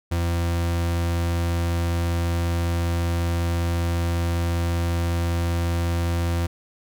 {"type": "tone", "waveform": "40% pulse", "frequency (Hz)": 85.3, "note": "F2", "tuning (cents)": -40, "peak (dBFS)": -20, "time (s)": [0.11, 6.47], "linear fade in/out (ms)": 10, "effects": []}